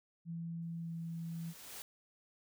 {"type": "tone with pitch glide", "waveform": "sine", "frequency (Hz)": [167.2, 166.05], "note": ["E3", "E3"], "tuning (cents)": [25, 13], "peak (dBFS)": -39, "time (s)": [0.25, 1.54], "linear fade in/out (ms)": 50, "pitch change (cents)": -12, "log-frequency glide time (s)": [0.79, 0.89]}
{"type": "noise with exponential growth", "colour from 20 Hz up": "white", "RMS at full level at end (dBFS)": -46, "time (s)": [0.62, 1.82], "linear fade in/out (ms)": 1, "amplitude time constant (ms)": 260}
{"effects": []}